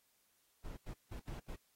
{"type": "noise bursts at uneven times", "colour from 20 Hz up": "brown", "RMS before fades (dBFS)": -45, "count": 5, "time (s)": [[0.64, 0.77], [0.86, 0.94], [1.11, 1.2], [1.27, 1.4], [1.48, 1.56]], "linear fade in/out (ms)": 10, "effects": ["white hiss -75 dBFS RMS until 1.75 s", "AAC 48 kbps"]}